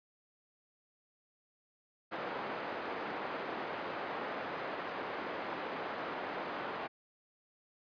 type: band-pass noise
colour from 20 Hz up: pink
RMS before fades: -40 dBFS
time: 2.11-6.88 s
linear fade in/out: 20 ms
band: 390 to 1700 Hz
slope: 12 dB/octave
effects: resampled to 11025 Hz